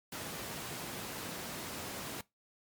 pink high-pass noise, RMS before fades -42 dBFS, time 0.12-2.21 s, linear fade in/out 2 ms, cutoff 120 Hz, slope 12 dB/octave, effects noise-tail reverb RT60 0.2 s tail -22 dB re dry + MP3 96 kbps

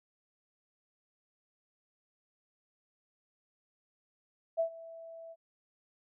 sine tone with ADSR envelope, 659.3 Hz, E5, in tune, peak -25 dBFS, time 4.57-5.36 s, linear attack 28 ms, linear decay 94 ms, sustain -20 dB, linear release 45 ms, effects none

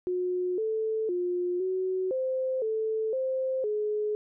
sine tone with pitch steps, 362.1 / 439.5 / 356.1 / 373.6 / 520 / 439.5 / 523 / 422.5 Hz, F#4 / A4 / F4 / F#4 / C5 / A4 / C5 / G#4, -37 / -2 / +34 / +17 / -11 / -2 / -1 / +30 cents, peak -26 dBFS, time 0.07-4.15 s, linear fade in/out 0 ms, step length 510 ms, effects none

